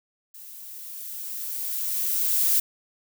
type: noise with level ramp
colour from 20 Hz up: violet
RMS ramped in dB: -44 to -20 dBFS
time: 0.34-2.6 s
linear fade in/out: 5 ms
effects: none